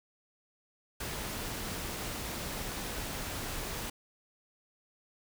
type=noise; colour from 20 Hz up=pink; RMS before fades=-38 dBFS; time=1-3.9 s; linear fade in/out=5 ms; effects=none